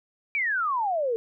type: exponential sweep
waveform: sine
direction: down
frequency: 2370 to 440 Hz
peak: -23 dBFS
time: 0.35-1.16 s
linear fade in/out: 0 ms
effects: none